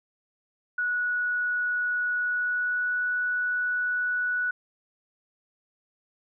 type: tone with pitch glide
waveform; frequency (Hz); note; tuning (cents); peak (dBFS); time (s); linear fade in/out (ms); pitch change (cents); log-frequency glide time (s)
sine; 1466 to 1475.3; F#6 to F#6; -16 to -5; -24; 0.78-4.51; 5; +11; 2.19-3.04
effects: none